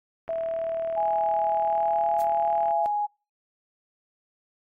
click train, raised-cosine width 0.5 ms, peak -29 dBFS, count 95, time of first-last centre 0.28-2.709 s, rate 38.7 Hz
sine tone with pitch glide, 658 to 675.7 Hz, E5 to E5, -3 to +43 cents, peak -25 dBFS, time 0.29-2.86 s, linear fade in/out 0 ms, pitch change +46 cents, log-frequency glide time 1.57-2.05 s
sine tone, 830.6 Hz, G#5, in tune, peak -23 dBFS, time 0.96-3.07 s, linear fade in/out 20 ms
blue noise with exponential decay, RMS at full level -35 dBFS, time 2.2-2.27 s, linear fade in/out 5 ms, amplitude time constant 15 ms
effects noise-tail reverb RT60 0.3 s tail -26 dB re dry + AAC 48 kbps

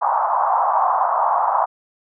white band-pass noise, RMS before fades -18 dBFS, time 0.01-1.66 s, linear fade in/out 20 ms, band 700 to 1100 Hz, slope 48 dB/octave, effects none

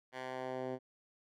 10% pulse tone with band-pass filter sweep, 129.1 Hz, C3, 23 cents flat, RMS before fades -41 dBFS, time 0.12-0.79 s, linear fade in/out 50 ms, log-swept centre 1600 to 360 Hz, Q 0.83, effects none

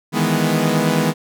sawtooth chord, E major seventh, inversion third, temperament equal, 155.56 / 164.81 / 207.7 / 246.9 Hz, D#3 / E3 / G#3 / B3, 0 / 0 / 0 / 0 cents, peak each -17 dBFS, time 0.12-1.14 s, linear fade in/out 50 ms, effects none

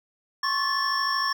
triangle tone cluster, 1071 / 1124 / 1744 / 5450 Hz, C6 / C#6 / A6 / F8, +40 / +24 / -16 / -43 cents, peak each -27 dBFS, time 0.43-1.33 s, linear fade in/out 5 ms, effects none

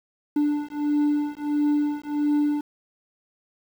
triangle beating tone pair, 293.7 / 295.2 Hz, D4 / D4, 0 / +9 cents, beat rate 1.5 Hz, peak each -22 dBFS, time 0.36-2.61 s, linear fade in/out 5 ms, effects 8-bit

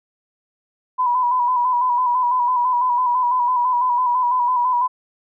sine tone with vibrato, 987.8 Hz, B5, in tune, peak -15 dBFS, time 0.98-4.88 s, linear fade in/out 20 ms, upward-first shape square, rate 6 Hz, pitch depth 39 cents each way, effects none

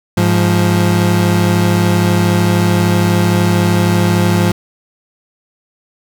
30% pulse tone pair together, 103.82 / 174.61 Hz, G#2 / F3, 0 / 0 cents, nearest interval major sixth, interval 900 cents, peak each -10 dBFS, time 0.17-4.52 s, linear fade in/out 5 ms, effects none

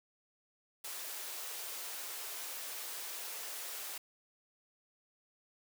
white high-pass noise, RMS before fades -43 dBFS, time 0.84-3.98 s, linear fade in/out 5 ms, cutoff 370 Hz, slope 24 dB/octave, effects none

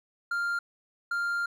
triangle tone pair in turn, 1396.9 / 1396.9 Hz, F6 / F6, 0 / 0 cents, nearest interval unison, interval 0 cents, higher neither, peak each -25 dBFS, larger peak neither, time 0.31-0.59 / 1.11-1.46 s, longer second, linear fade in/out 5 ms, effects none

